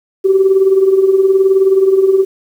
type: tone with tremolo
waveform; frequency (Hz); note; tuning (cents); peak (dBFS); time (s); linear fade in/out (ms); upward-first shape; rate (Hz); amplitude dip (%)
sine; 384.8; G4; -32; -3; 0.24-2.25; 20; triangle; 19; 70
effects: tanh soft clip ceiling 0 dBFS + 7-bit

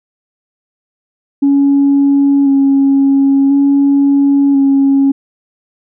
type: tone with vibrato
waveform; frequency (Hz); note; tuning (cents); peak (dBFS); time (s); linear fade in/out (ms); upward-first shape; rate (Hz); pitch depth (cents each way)
sine; 277.2; C#4; 0; -5; 1.42-5.12; 10; square; 0.48; 16
effects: tanh soft clip ceiling -3 dBFS

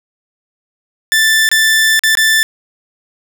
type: tone with dropouts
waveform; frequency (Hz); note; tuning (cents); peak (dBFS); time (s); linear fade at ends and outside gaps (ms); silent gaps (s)
sawtooth; 1765; A6; +5; -5; 1.12-2.43; 0; 1.49-1.515 / 1.993-2.036 / 2.152-2.172
effects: none

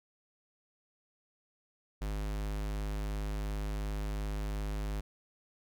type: tone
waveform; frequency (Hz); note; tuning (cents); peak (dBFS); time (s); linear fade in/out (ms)
square; 51.4; G#1; -17; -34; 2.01-5.01; 10
effects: none

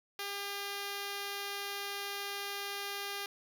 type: tone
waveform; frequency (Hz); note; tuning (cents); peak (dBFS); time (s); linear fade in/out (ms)
5% pulse; 401.5; G4; +41; -26; 0.19-3.26; 2
effects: none

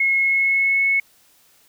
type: tone with pitch glide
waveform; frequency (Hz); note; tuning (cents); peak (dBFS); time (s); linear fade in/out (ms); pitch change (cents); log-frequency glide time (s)
sine; 2170 to 2198; C#7 to C#7; -37 to -15; -15; 0-1; 5; +22; 0.18-0.83
effects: white hiss -56 dBFS RMS until 1.68 s

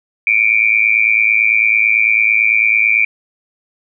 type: tone with amplitude modulation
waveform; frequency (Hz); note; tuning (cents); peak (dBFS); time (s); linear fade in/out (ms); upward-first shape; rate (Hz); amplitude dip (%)
sine; 2349; D7; 0; -5; 0.27-3.05; 2; sine; 109; 100
effects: none

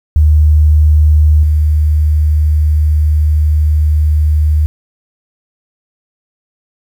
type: tone with level steps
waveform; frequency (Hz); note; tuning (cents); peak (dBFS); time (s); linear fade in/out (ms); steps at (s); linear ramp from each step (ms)
sine; 76.1; D#2; -38; -4 / -7; 0.16-4.66; 0; 1.43; 2
effects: 7-bit

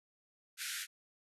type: band-pass noise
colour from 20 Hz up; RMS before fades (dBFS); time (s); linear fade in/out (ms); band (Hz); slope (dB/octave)
pink; -41; 0.57-0.87; 50; 1400 to 13000; 96
effects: none

